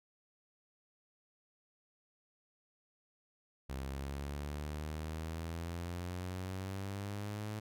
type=exponential sweep; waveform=sawtooth; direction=up; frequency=66.1 to 107.5 Hz; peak=-35 dBFS; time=3.69-7.6 s; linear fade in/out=10 ms; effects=none